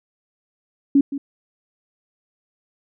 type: tone with echo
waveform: sine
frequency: 278.8 Hz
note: C#4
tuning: 10 cents sharp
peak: -10 dBFS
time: 0.95-1.01 s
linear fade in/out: 5 ms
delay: 170 ms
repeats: 1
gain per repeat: -13 dB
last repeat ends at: 1.18 s
effects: none